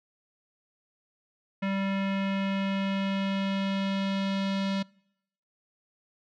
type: tone with low-pass filter sweep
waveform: square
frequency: 195.1 Hz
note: G3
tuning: 8 cents flat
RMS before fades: -29 dBFS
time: 1.62-4.83 s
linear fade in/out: 10 ms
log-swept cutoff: 2400 to 4000 Hz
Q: 2.1
effects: noise-tail reverb RT60 0.8 s tail -26 dB re dry